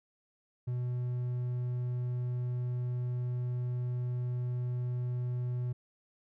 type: tone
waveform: triangle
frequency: 123.47 Hz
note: B2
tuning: in tune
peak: -29 dBFS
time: 0.67-5.73 s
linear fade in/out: 10 ms
effects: none